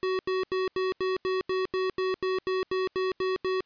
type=tone bursts; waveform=square; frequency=374.5 Hz; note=F#4; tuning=21 cents sharp; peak=-26 dBFS; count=15; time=0.03-3.606 s; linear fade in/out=0 ms; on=160 ms; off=84 ms; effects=white hiss -70 dBFS RMS until 3.65 s + resampled to 11025 Hz